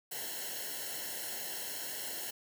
white noise with comb filter, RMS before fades -40 dBFS, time 0.11-2.31 s, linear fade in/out 10 ms, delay 0.83 ms, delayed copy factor -0.9, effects none

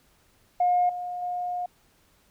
sine tone with level steps, 715 Hz, F5, 41 cents sharp, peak -18 / -30 / -27 dBFS, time 0.6-1.66 s, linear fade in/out 5 ms, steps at 0.89 / 1.22 s, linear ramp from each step 5 ms, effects tanh soft clip ceiling -14 dBFS + pink hiss -63 dBFS RMS until 2.3 s

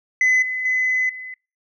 sine tone with level steps, 2021 Hz, B6, 39 cents sharp, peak -11 / -22 / -16 / -31 dBFS, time 0.21-1.34 s, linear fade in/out 2 ms, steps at 0.42 / 0.65 / 1.09 s, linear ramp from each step 5 ms, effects noise-tail reverb RT60 0.3 s tail -26 dB re dry + tanh soft clip ceiling -12 dBFS

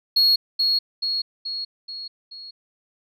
sine tone with echo, 4315 Hz, C#8, 47 cents flat, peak -11 dBFS, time 0.16-0.36 s, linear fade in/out 10 ms, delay 430 ms, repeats 5, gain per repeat -5 dB, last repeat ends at 2.51 s, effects tanh soft clip ceiling -13 dBFS

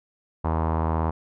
sawtooth tone with low-pass filter, 80.3 Hz, E2, 45 cents flat, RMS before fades -24 dBFS, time 0.44-1.11 s, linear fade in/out 10 ms, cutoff 980 Hz, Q 3.5, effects none

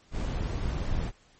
brown noise with amplitude modulation, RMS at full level -28 dBFS, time 0.11-1.12 s, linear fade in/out 50 ms, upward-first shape sine, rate 80.9 Hz, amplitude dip 35%, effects pink hiss -61 dBFS RMS until 1.39 s + MP3 32 kbps

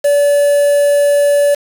triangle tone with quantisation, 576 Hz, D5, 34 cents flat, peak -6 dBFS, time 0.04-1.55 s, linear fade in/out 10 ms, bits 4, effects none

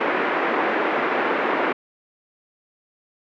pink band-pass noise, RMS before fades -22 dBFS, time 0-1.73 s, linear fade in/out 10 ms, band 290 to 2200 Hz, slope 24 dB/octave, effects none

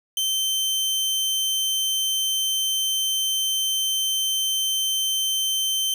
sawtooth tone, 3100 Hz, G7, 20 cents flat, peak -18 dBFS, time 0.17-5.94 s, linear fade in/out 2 ms, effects none

